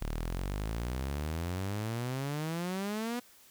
sawtooth exponential sweep, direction up, 36.04 to 247.4 Hz, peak -29 dBFS, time 0.01-3.2 s, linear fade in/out 10 ms, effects white hiss -59 dBFS RMS until 3.5 s

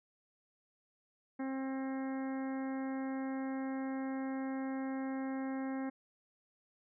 harmonic tone, 266.4 Hz, C4, 31 cents sharp, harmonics 1 / 2 / 3 / 4 / 5 / 6 / 7 / 8, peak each -36 / -46 / -47 / -53 / -56 / -54 / -55 / -57 dBFS, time 1.39-5.9 s, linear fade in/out 10 ms, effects none

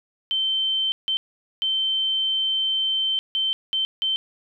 sine tone bursts at uneven times, 3100 Hz, G7, 20 cents flat, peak -20 dBFS, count 6, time 0.31-0.92 / 1.08-1.17 / 1.62-3.19 / 3.35-3.53 / 3.73-3.85 / 4.02-4.16 s, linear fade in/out 0 ms, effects none

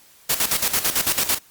white noise with tremolo, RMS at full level -19 dBFS, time 0.29-1.39 s, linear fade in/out 10 ms, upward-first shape square, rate 9 Hz, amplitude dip 70%, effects white hiss -52 dBFS RMS until 1.5 s + Opus 48 kbps

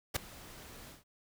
pink noise with ADSR envelope, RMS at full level -28 dBFS, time 0.14-1.04 s, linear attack 23 ms, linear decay 4 ms, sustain -23 dB, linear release 150 ms, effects none

